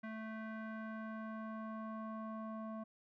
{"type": "tone with low-pass filter sweep", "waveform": "square", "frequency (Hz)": 220, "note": "A3", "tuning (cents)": 0, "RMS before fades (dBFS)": -45, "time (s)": [0.03, 2.84], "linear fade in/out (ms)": 10, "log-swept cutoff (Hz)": [1800, 950], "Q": 3, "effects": []}